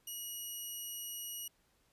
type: tone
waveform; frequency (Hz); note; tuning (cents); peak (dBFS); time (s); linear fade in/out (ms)
5% pulse; 2900; F#7; -35; -32; 0.07-1.48; 5
effects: pink hiss -73 dBFS RMS until 1.92 s + resampled to 32000 Hz